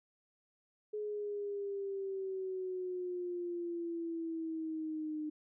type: exponential sweep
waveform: sine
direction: down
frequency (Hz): 423.4 to 303.7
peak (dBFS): -36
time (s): 0.93-5.3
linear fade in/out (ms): 10
effects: none